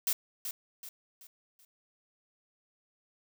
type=noise with echo; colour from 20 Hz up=blue; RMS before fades=-29 dBFS; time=0.07-0.13 s; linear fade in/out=2 ms; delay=380 ms; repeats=4; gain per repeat=-8 dB; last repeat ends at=1.65 s; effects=none